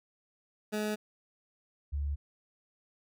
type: tone pair in turn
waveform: 20% pulse / sine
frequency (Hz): 212.1 / 71.77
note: G#3 / D2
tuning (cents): +37 / -39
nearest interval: octave + perfect fifth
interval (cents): 1876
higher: first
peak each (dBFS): -26 / -30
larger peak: first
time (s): 0.72-0.96 / 1.92-2.16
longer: neither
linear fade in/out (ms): 20
effects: none